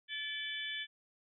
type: harmonic tone with a mistuned harmonic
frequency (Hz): 578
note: D5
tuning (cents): -28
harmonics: 3 / 4 / 5 / 6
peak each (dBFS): -42 / -45 / -43 / -42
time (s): 0.08-0.87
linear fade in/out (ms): 50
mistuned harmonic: 5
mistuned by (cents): +83
effects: none